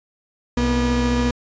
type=tone pair together; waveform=35% pulse; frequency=64.1 / 242 Hz; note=C2 / B3; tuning=-35 / -35 cents; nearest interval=octave + major seventh; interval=2300 cents; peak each=-20 / -17 dBFS; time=0.57-1.31 s; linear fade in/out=5 ms; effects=resampled to 16000 Hz